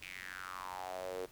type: tone with high-pass filter sweep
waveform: sawtooth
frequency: 92.5 Hz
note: F#2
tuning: in tune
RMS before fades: -44 dBFS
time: 0.02-1.26 s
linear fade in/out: 5 ms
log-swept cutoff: 2500 to 420 Hz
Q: 5.6
effects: pink hiss -60 dBFS RMS until 1.31 s